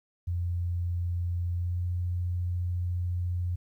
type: tone with pitch glide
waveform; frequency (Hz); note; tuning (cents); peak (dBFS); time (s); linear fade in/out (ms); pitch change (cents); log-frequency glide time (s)
sine; 87.31 to 88.58; F2 to F2; 0 to +25; -27; 0.27-3.56; 10; +25; 1.54-1.8
effects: 11-bit